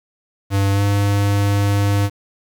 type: tone with pitch glide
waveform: square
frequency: 98.9 to 100.92 Hz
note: G2 to G#2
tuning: +16 to -49 cents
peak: -15 dBFS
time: 0.5-2.1 s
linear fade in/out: 50 ms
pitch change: +35 cents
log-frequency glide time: 0.72-0.82 s
effects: 7-bit